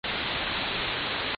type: low-pass noise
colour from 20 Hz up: white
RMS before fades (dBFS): -30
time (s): 0.04-1.35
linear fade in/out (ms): 2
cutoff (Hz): 4100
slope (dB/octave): 96
effects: MP3 32 kbps